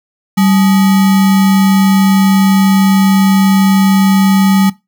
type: tone with sample-and-hold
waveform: sine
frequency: 193.7 Hz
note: G3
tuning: 20 cents flat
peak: -6 dBFS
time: 0.37-4.7 s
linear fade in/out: 10 ms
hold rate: 1050 Hz
effects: noise-tail reverb RT60 0.2 s tail -19 dB re dry